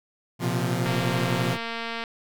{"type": "chord", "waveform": "sawtooth", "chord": "Bb suspended second", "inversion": "none", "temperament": "equal with one note detuned", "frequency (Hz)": [119.06, 130.81, 174.61], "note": ["Bb2", "C3", "F3"], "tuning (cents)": [37, 0, 0], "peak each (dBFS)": -24, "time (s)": [0.39, 1.58], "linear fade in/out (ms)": 50}
{"type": "click train", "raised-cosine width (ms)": 0.3, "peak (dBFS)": -16, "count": 272, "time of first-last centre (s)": [0.86, 2.038], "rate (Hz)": 230}
{"effects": []}